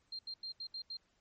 sine tone bursts at uneven times, 4186 Hz, C8, in tune, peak -40 dBFS, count 6, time 0.12-0.19 / 0.27-0.34 / 0.43-0.52 / 0.6-0.67 / 0.74-0.82 / 0.9-0.97 s, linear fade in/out 5 ms, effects pink hiss -75 dBFS RMS until 1.2 s + MP3 32 kbps

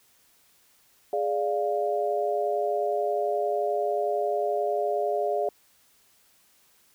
sine chord, D diminished, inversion second, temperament equal, 415.3 / 587.3 / 698.5 Hz, Ab4 / D5 / F5, 0 / 0 / 0 cents, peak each -28 dBFS, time 1.13-5.49 s, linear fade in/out 2 ms, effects white hiss -62 dBFS RMS until 6.94 s

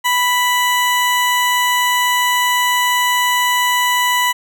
20% pulse tone, 987.8 Hz, B5, in tune, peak -8 dBFS, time 0.04-4.33 s, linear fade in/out 20 ms, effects none

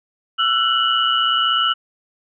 sine tone cluster, 1337 / 1473 / 2904 / 3025 Hz, E6 / F#6 / F#7 / F#7, +24 / -8 / -33 / +38 cents, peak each -18 / -26 / -19 / -23 dBFS, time 0.38-1.74 s, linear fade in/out 20 ms, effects none

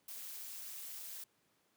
blue noise with amplitude modulation, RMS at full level -44 dBFS, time 0.08-1.24 s, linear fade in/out 5 ms, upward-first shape sine, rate 207 Hz, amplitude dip 65%, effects pink hiss -75 dBFS RMS until 1.76 s + high-pass 150 Hz 12 dB/octave

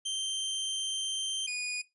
sawtooth tone pair in turn, 3136 / 2462 Hz, G7 / D#7, 0 / -19 cents, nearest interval major third, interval 419 cents, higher first, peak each -28 dBFS, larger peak neither, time 0.05-1.47 / 1.47-1.82 s, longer first, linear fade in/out 10 ms, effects noise-tail reverb RT60 0.2 s tail -18 dB re dry + resampled to 24000 Hz

